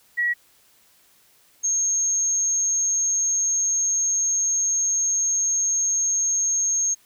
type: tone pair in turn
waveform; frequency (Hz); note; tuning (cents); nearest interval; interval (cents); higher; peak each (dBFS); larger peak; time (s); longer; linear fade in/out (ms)
sine; 1922 / 6476; B6 / G#8; -48 / -45; octave + major sixth; 2103; second; -19; neither; 0.17-0.34 / 1.63-6.95; second; 20
effects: white hiss -58 dBFS RMS until 7.05 s